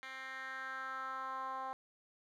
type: tone with band-pass filter sweep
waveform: 10% pulse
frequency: 263.6 Hz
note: C4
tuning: 13 cents sharp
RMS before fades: -43 dBFS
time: 0.03-1.73 s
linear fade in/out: 0 ms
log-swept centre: 2300 to 900 Hz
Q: 3.5
effects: none